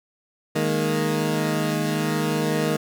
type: chord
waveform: 20% pulse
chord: D# suspended fourth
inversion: none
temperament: equal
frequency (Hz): 155.56 / 207.7 / 233.1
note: D#3 / G#3 / A#3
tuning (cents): 0 / 0 / 0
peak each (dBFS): -19 / -22 / -22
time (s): 0.55-2.77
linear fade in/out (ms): 10
effects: none